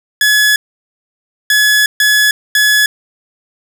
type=tone bursts at uneven times; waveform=sawtooth; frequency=1700 Hz; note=G#6; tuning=40 cents sharp; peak=-4 dBFS; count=4; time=0.21-0.56 / 1.5-1.86 / 2-2.31 / 2.55-2.86 s; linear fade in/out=2 ms; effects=none